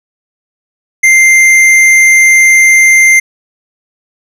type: tone with hard clipping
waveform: sine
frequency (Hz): 2093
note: C7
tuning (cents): 0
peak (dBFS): -4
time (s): 1.03-3.2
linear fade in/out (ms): 10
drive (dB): 10
effects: none